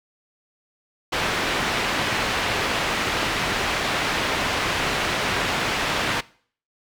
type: low-pass noise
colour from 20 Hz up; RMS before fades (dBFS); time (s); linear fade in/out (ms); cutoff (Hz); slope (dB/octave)
white; -24; 1.12-6.21; 10; 2600; 12
effects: noise-tail reverb RT60 0.5 s tail -21 dB re dry